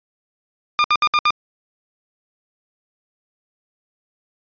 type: tone bursts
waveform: sawtooth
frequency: 1206 Hz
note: D6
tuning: 46 cents sharp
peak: -9 dBFS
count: 5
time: 0.79-1.305 s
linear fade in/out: 0 ms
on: 51 ms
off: 65 ms
effects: resampled to 11025 Hz